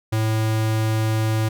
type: tone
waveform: square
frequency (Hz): 110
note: A2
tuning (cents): 0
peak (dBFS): -19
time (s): 0.12-1.49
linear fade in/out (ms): 10
effects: none